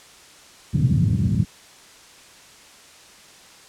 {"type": "band-pass noise", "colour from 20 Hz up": "pink", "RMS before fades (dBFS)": -19, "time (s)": [0.73, 1.45], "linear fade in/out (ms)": 20, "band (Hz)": [100, 190], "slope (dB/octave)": 24, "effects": ["white hiss -47 dBFS RMS until 3.68 s", "low-pass 8000 Hz 12 dB/octave"]}